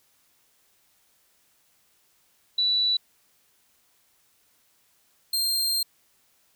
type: tone pair in turn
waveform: sine / sawtooth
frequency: 3951 / 4186 Hz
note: B7 / C8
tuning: 0 / 0 cents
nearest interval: minor second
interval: 100 cents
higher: second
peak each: -20 / -20 dBFS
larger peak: neither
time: 2.58-2.97 / 5.33-5.83 s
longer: second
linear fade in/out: 5 ms
effects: white hiss -65 dBFS RMS until 6.55 s